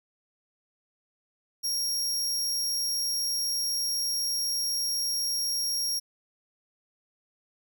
sawtooth tone, 5588 Hz, F8, in tune, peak -24 dBFS, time 1.63-6 s, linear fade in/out 20 ms, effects none

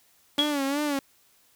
sawtooth tone with vibrato, 284.8 Hz, C#4, 47 cents sharp, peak -21 dBFS, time 0.38-0.99 s, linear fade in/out 2 ms, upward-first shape sine, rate 2.8 Hz, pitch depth 86 cents each way
sine tone with exponential decay, 3322 Hz, G#7, in tune, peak -17 dBFS, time 0.39-0.58 s, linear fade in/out 0 ms, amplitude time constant 41 ms
effects white hiss -62 dBFS RMS until 1.55 s

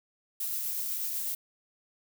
violet noise with tremolo, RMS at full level -32 dBFS, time 0.4-1.35 s, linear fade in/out 5 ms, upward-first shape triangle, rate 8.1 Hz, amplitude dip 25%, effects none

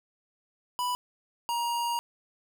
square tone pair in turn, 987.8 / 944.7 Hz, B5 / A#5, 0 / +23 cents, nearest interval minor second, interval 77 cents, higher first, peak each -28 dBFS, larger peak neither, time 0.79-0.95 / 1.49-1.99 s, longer second, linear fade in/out 0 ms, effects none

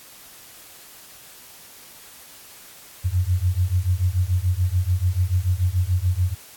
sine beating tone pair, 87.31 / 94.21 Hz, F2 / F#2, 0 / +32 cents, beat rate 6.9 Hz, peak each -21 dBFS, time 3.04-6.35 s, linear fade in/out 20 ms, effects white hiss -45 dBFS RMS until 6.56 s + AAC 64 kbps

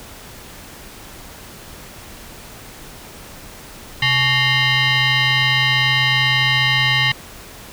sine tone with frequency modulation, 130.81 Hz, C3, in tune, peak -13 dBFS, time 4.02-7.12 s, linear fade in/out 5 ms, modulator 986 Hz, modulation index 3.4, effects pink hiss -38 dBFS RMS until 7.72 s

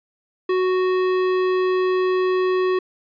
sine tone with tanh clipping, 370 Hz, F#4, in tune, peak -19 dBFS, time 0.49-2.79 s, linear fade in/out 5 ms, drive 17 dB, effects resampled to 11025 Hz

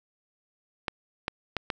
clicks, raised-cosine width 0.3 ms, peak -12 dBFS, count 4, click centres 0.882 / 1.281 / 1.567 / 1.702 s, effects none

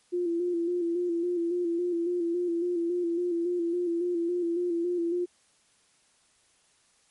sine tone with vibrato, 345.9 Hz, F4, 17 cents flat, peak -25 dBFS, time 0.12-5.26 s, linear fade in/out 20 ms, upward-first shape square, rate 3.6 Hz, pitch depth 40 cents each way, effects white hiss -65 dBFS RMS until 7.1 s + MP3 48 kbps

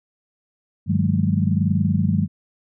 sine tone cluster, 98.3 / 151.9 / 181.2 / 202.2 / 223.3 Hz, G2 / D#3 / F#3 / G#3 / A3, +5 / -41 / -36 / -46 / +26 cents, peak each -22 / -23 / -22 / -22 / -28 dBFS, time 0.86-2.28 s, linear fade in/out 50 ms, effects none

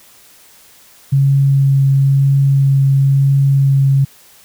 sine tone with vibrato, 137.4 Hz, C#3, 15 cents flat, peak -8 dBFS, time 1.12-4.05 s, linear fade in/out 10 ms, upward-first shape triangle, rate 1 Hz, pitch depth 11 cents each way, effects white hiss -45 dBFS RMS until 4.44 s

